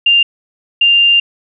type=tone pair in turn; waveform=sine; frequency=2794 / 2794 Hz; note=F7 / F7; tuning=0 / 0 cents; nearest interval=unison; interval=0 cents; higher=neither; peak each=-6 dBFS; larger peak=neither; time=0.06-0.23 / 0.81-1.2 s; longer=second; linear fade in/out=5 ms; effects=none